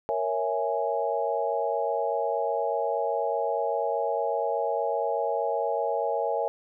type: chord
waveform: sine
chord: A# half-diminished seventh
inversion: none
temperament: equal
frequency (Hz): 466.2 / 554.4 / 659.3 / 830.6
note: A#4 / C#5 / E5 / G#5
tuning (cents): 0 / 0 / 0 / 0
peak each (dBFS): -30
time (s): 0.09-6.48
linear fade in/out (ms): 0
effects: none